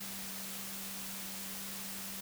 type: tone in noise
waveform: sine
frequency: 194.3 Hz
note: G3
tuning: 15 cents flat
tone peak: -49 dBFS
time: 0-2.21 s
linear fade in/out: 10 ms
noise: white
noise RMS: -43 dBFS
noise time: 0-2.21 s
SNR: -9 dB
effects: none